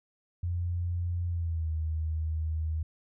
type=tone with pitch glide; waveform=sine; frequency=87.3 to 79.13 Hz; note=F2 to D#2; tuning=0 to +30 cents; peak=-28 dBFS; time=0.43-2.83 s; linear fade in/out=5 ms; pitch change=-170 cents; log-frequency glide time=1.27-1.7 s; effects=none